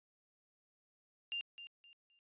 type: tone with echo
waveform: sine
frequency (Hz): 2794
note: F7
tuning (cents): 0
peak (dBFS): -37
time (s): 1.32-1.41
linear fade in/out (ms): 0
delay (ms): 260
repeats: 3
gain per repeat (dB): -11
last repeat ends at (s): 2.19
effects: resampled to 8000 Hz